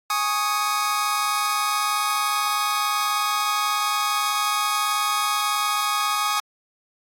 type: chord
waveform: sawtooth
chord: Ab suspended fourth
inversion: none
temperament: just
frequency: 830.6 / 1107.5 / 1245.9 Hz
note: Ab5 / Db6 / Eb6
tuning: 0 / -2 / +2 cents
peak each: -24 / -23 / -19 dBFS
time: 0.1-6.4 s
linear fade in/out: 2 ms
effects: AAC 48 kbps